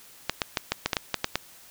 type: clicks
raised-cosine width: 0.2 ms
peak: -6 dBFS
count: 10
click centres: 0.296 / 0.418 / 0.572 / 0.72 / 0.86 / 0.932 / 0.968 / 1.143 / 1.244 / 1.356 s
effects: white hiss -51 dBFS RMS until 1.7 s